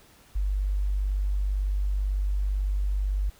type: tone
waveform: sine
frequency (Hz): 49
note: G1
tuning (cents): 0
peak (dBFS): -23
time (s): 0.35-3.3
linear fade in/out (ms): 10
effects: pink hiss -56 dBFS RMS until 3.39 s